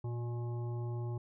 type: harmonic tone with a mistuned harmonic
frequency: 120 Hz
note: B2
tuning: 49 cents flat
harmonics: 1 / 3 / 5 / 7 / 9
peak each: -35 / -45 / -55 / -52 / -58 dBFS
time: 0.04-1.18 s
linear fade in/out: 5 ms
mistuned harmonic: 1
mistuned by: -34 cents
effects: none